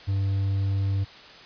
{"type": "tone", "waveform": "triangle", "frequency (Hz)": 98, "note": "G2", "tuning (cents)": 0, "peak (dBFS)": -20, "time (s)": [0.07, 1.05], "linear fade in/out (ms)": 20, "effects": ["white hiss -46 dBFS RMS until 1.45 s", "resampled to 11025 Hz"]}